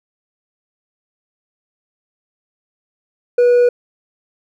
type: tone with hard clipping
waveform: sine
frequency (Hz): 486.5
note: B4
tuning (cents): -26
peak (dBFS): -9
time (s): 3.38-3.69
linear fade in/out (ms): 5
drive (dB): 2
effects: none